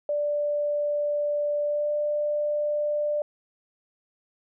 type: tone with pitch glide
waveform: sine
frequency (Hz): 587.3 to 593.1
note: D5 to D5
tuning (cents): 0 to +17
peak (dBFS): -23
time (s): 0.09-3.22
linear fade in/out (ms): 2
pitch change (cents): +17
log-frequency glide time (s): 1.64-1.91
effects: none